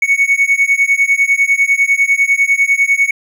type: beating tone pair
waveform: triangle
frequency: 2217 / 2227 Hz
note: C#7 / C#7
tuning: 0 / +7 cents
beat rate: 10 Hz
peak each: -11 dBFS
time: 0.02-3.11 s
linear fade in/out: 5 ms
effects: none